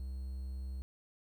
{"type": "tone with quantisation", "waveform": "triangle", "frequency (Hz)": 65.5, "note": "C2", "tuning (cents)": 2, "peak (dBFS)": -36, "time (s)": [0, 0.82], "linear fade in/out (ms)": 0, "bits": 11, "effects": []}